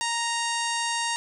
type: harmonic tone with a mistuned harmonic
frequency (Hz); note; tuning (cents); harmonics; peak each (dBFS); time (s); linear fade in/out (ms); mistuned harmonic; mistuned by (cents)
932.3; A#5; 0; 1 / 2 / 3 / 4 / 5 / 6 / 7 / 8 / 9 / 10; -29 / -32 / -34 / -35 / -36 / -37 / -37 / -38 / -39 / -39; 0.01-1.16; 0; 5; -19
effects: none